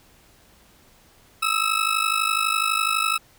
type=ring-modulated tone; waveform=20% pulse; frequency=1300 Hz; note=E6; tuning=24 cents flat; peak=-12 dBFS; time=1.42-3.18 s; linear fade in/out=10 ms; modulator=26 Hz; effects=pink hiss -55 dBFS RMS until 3.38 s